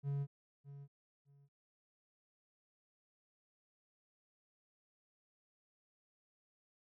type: tone with echo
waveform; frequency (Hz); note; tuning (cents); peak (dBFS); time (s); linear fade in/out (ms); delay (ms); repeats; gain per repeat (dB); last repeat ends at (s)
triangle; 140.7; C#3; +26; -33; 0.03-0.27; 50; 610; 2; -14; 1.49
effects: none